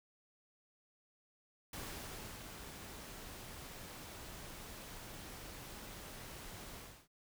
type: noise with ADSR envelope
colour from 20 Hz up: pink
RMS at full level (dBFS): -45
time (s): 1.73-7.08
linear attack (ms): 3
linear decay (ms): 690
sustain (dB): -5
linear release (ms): 300
effects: none